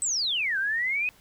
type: exponential two-way sweep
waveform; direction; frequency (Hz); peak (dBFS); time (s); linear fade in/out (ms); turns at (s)
sine; down then up; 8350 to 1524 to 2551; -24; 0.02-1.09; 0; 0.58
effects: pink hiss -57 dBFS RMS until 1.2 s